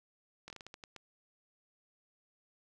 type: slowing click train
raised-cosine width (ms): 0.2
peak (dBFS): -30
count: 9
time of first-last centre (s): 0.48-0.963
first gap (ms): 21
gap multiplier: 1.29
effects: none